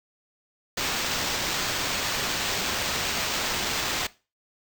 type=noise with sample-and-hold; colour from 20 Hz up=white; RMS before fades=-28 dBFS; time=0.77-4.07 s; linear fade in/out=5 ms; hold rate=11025 Hz; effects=noise-tail reverb RT60 0.3 s tail -19 dB re dry